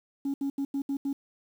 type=tone bursts at uneven times; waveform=sine; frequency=277.2 Hz; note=C#4; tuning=in tune; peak=-25 dBFS; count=6; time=0.25-0.34 / 0.41-0.5 / 0.58-0.65 / 0.74-0.82 / 0.89-0.97 / 1.05-1.13 s; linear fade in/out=5 ms; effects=tanh soft clip ceiling -25 dBFS + 9-bit